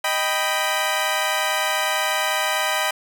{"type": "chord", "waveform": "15% pulse", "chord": "Eb augmented", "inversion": "none", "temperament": "equal", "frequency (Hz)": [622.3, 784, 987.8], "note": ["Eb5", "G5", "B5"], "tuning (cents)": [0, 0, 0], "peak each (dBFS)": -18, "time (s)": [0.04, 2.91], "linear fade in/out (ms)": 5, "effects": []}